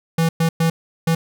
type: tone bursts at uneven times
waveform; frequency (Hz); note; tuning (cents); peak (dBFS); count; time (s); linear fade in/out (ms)
square; 164.3; E3; -5; -15; 4; 0.18-0.29 / 0.4-0.49 / 0.6-0.7 / 1.07-1.15; 5
effects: none